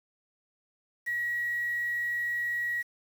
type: tone with quantisation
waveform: sine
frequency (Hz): 1913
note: A#6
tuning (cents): +44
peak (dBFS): -28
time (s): 1.06-2.83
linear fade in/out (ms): 20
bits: 8
effects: none